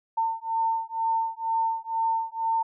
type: beating tone pair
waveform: sine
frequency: 902 / 904.1 Hz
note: A5 / A5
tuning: +43 / +47 cents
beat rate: 2.1 Hz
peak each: -27 dBFS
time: 0.17-2.63 s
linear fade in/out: 10 ms
effects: none

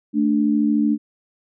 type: tone pair together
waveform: sine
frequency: 220.2 / 293.7 Hz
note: A3 / D4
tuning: +2 / 0 cents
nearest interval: perfect fourth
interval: 498 cents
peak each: -18 dBFS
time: 0.13-0.98 s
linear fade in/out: 50 ms
effects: none

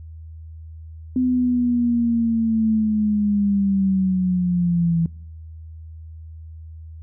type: linear sweep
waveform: sine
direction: down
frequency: 255.2 to 164.81 Hz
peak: -16 dBFS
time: 1.16-5.06 s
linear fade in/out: 2 ms
effects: noise-tail reverb RT60 0.8 s tail -24 dB re dry + added 80 Hz sine -35 dBFS peak until 7.02 s

